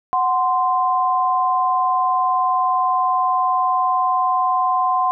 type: tone pair together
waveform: sine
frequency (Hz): 740 / 1039.8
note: F#5 / C6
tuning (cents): 0 / -11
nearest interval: tritone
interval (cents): 589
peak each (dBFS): -19 / -17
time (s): 0.13-5.11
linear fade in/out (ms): 0
effects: none